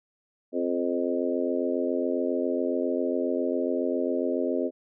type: harmonic tone with a mistuned harmonic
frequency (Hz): 87.31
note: F2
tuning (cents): 0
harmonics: 3 / 4 / 5 / 6 / 7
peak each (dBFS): -29 / -30 / -31 / -32 / -32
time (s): 0.52-4.71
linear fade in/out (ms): 50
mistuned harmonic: 7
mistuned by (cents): +16
effects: none